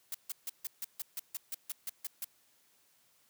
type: noise bursts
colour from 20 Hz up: blue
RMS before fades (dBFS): -38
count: 13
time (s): 0.12-2.245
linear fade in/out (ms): 2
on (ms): 25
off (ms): 150
effects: white hiss -69 dBFS RMS until 3.29 s + high-pass 80 Hz 12 dB/octave